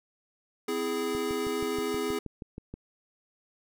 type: chord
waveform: square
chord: C augmented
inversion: none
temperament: equal with one note detuned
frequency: 257.4 / 329.6 / 415.3 Hz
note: C4 / E4 / G#4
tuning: -28 / 0 / 0 cents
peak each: -36 / -36 / -31 dBFS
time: 0.68-2.19 s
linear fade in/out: 5 ms
type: click train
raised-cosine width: 3 ms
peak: -26 dBFS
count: 11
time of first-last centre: 1.15-2.74 s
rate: 6.29 Hz
effects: none